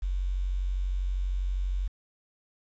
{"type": "tone with quantisation", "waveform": "sine", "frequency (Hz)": 46.25, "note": "F#1", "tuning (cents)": 0, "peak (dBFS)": -26, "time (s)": [0.02, 1.88], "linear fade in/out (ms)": 10, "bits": 9, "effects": ["resampled to 16000 Hz"]}